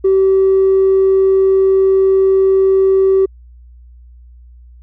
triangle tone with tanh clipping, 384.2 Hz, G4, 35 cents flat, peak -8 dBFS, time 0.04-3.26 s, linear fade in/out 10 ms, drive 5 dB, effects added 60 Hz sine -37 dBFS peak until 4.82 s

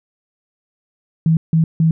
sine tone bursts, 161.7 Hz, E3, 33 cents flat, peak -10 dBFS, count 3, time 1.26-1.91 s, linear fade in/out 2 ms, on 110 ms, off 160 ms, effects none

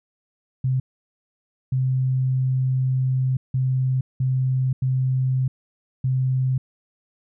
sine tone bursts at uneven times, 130 Hz, C3, 11 cents flat, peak -18 dBFS, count 6, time 0.64-0.8 / 1.72-3.37 / 3.54-4.01 / 4.2-4.73 / 4.82-5.48 / 6.04-6.58 s, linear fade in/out 5 ms, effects none

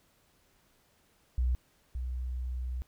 sine tone pair in turn, 62 / 62.54 Hz, B1 / B1, +7 / +22 cents, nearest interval unison, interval 15 cents, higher second, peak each -25 / -32 dBFS, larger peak first, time 1.38-1.55 / 1.95-2.82 s, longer second, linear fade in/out 0 ms, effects pink hiss -68 dBFS RMS until 2.87 s

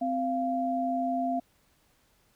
sine tone pair together, 259.2 / 692 Hz, C4 / F5, -16 / -16 cents, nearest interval octave + perfect fourth, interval 1700 cents, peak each -30 / -28 dBFS, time 0.01-1.4 s, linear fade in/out 10 ms, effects pink hiss -67 dBFS RMS until 2.35 s

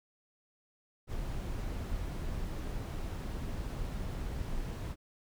brown noise, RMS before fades -37 dBFS, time 1.07-4.96 s, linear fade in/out 50 ms, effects none

